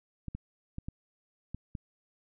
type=clicks; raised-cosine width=5 ms; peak=-25 dBFS; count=6; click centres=0.283 / 0.35 / 0.784 / 0.885 / 1.546 / 1.752 s; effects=none